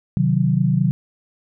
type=chord; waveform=sine; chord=C diminished; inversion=none; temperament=equal; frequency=130.81 / 155.56 / 185 Hz; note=C3 / Eb3 / Gb3; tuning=0 / 0 / 0 cents; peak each=-19 dBFS; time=0.17-0.91 s; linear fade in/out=0 ms; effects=none